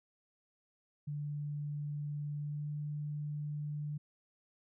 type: tone with pitch glide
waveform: sine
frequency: 146.83 to 148.28 Hz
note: D3 to D3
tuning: 0 to +17 cents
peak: -36 dBFS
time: 1.07-3.98 s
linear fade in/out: 10 ms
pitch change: +17 cents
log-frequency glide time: 2.38-2.7 s
effects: none